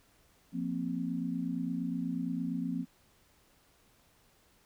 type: chord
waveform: sine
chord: F suspended fourth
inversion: none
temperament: equal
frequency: 174.61 / 233.1 / 261.6 Hz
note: F3 / Bb3 / C4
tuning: 0 / 0 / 0 cents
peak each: -36 / -37 / -35 dBFS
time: 0.52-2.86 s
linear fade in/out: 50 ms
effects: pink hiss -66 dBFS RMS until 4.65 s